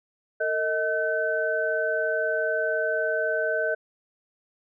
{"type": "tone cluster", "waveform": "sine", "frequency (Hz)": [452.9, 629, 1526], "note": ["A#4", "D#5", "G6"], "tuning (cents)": [-50, 19, -47], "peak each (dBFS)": [-29, -26, -27], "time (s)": [0.4, 3.75], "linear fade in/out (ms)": 10, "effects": []}